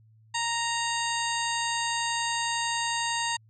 harmonic tone with a mistuned harmonic, 931 Hz, A#5, 2 cents flat, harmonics 1 / 2 / 3 / 4 / 5 / 7 / 8 / 9, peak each -30 / -33 / -35 / -36 / -37 / -38 / -39 / -40 dBFS, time 0.34-3.37 s, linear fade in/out 10 ms, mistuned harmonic 8, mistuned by -24 cents, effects added 110 Hz sine -55 dBFS peak until 3.49 s

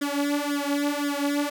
sawtooth tone with flanger, 287.5 Hz, D4, 37 cents flat, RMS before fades -26 dBFS, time 0.01-1.5 s, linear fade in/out 10 ms, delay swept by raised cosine 0.57 to 4.07 ms, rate 1.9 Hz, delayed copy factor +0.9, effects none

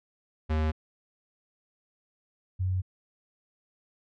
square / sine tone pair in turn, 78 / 92.76 Hz, D#2 / F#2, +5 / +5 cents, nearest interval minor third, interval 300 cents, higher second, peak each -25 dBFS, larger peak neither, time 0.49-0.72 / 2.59-2.82 s, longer neither, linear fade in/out 20 ms, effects low-pass 3000 Hz 12 dB/octave

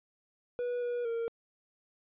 triangle tone with pitch steps, 487.7 / 483.4 / 462 Hz, B4 / B4 / A#4, -22 / -37 / -16 cents, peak -29 dBFS, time 0.59-1.28 s, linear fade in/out 0 ms, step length 230 ms, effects resampled to 8000 Hz

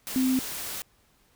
sine tone in noise, 258.9 Hz, C4, 18 cents flat, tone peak -21 dBFS, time 0.16-0.39 s, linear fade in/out 0 ms, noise white, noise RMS -35 dBFS, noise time 0.07-0.82 s, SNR +11 dB, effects pink hiss -64 dBFS RMS until 1.35 s

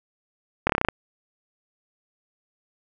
slowing click train, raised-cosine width 0.5 ms, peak -4 dBFS, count 8, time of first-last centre 0.67-0.886 s, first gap 25 ms, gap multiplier 1.07, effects none

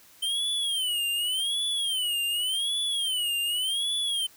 square tone with vibrato, 3101 Hz, G7, 19 cents flat, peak -26 dBFS, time 0.22-4.27 s, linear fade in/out 10 ms, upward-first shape sine, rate 0.87 Hz, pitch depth 180 cents each way, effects white hiss -55 dBFS RMS until 4.36 s

